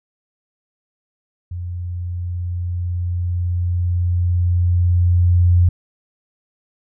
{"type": "tone with level ramp", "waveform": "sine", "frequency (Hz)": 88.2, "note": "F2", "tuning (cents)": 18, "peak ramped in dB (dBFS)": [-24, -9], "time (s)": [1.51, 5.69], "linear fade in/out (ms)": 5, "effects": []}